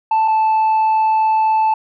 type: tone pair in turn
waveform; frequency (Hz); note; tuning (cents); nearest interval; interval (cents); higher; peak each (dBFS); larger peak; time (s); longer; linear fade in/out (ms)
sine; 881 / 876.1; A5 / A5; +2 / -8; unison; 10; first; -9; neither; 0.11-0.28 / 0.28-1.74; second; 5
effects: tanh soft clip ceiling -11 dBFS